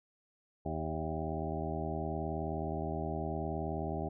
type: harmonic tone with a mistuned harmonic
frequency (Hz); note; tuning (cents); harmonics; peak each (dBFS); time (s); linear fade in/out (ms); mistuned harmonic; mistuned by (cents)
79.2; D#2; +31; 1 / 2 / 3 / 4 / 5 / 7 / 8 / 9 / 10; -40 / -40 / -43 / -43 / -42 / -47 / -43 / -45 / -44; 0.65-4.09; 10; 8; +25
effects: none